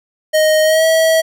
square tone with pitch glide, 622.3 to 645.7 Hz, D#5 to E5, 0 to -36 cents, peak -10 dBFS, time 0.33-1.22 s, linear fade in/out 20 ms, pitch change +64 cents, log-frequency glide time 0.63-0.85 s, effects none

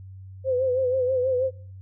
sine tone with vibrato, 512 Hz, C5, 38 cents flat, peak -20 dBFS, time 0.44-1.51 s, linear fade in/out 50 ms, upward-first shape sine, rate 6.2 Hz, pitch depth 63 cents each way, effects noise-tail reverb RT60 0.5 s tail -24 dB re dry + added 95 Hz sine -39 dBFS peak until 1.81 s

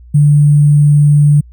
sine tone with sample-and-hold, 146.83 Hz, D3, in tune, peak -4 dBFS, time 0.14-1.41 s, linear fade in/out 10 ms, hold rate 8820 Hz, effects added 60 Hz sine -34 dBFS peak until 1.52 s

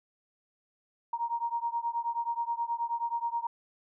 sine beating tone pair, 932.3 / 941.7 Hz, A#5 / A#5, 0 / +17 cents, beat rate 9.4 Hz, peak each -32 / -33 dBFS, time 1.13-3.47 s, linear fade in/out 5 ms, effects none

